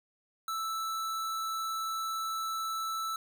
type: tone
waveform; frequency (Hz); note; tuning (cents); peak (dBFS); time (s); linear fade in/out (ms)
square; 1318.5; E6; 0; -33; 0.48-3.16; 2
effects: none